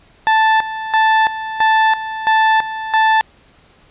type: tone with tremolo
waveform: 30% pulse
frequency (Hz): 880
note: A5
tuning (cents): 0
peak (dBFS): -7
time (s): 0.27-3.21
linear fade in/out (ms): 0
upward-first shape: square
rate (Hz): 1.5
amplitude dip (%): 75
effects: pink hiss -50 dBFS RMS until 3.9 s + resampled to 8000 Hz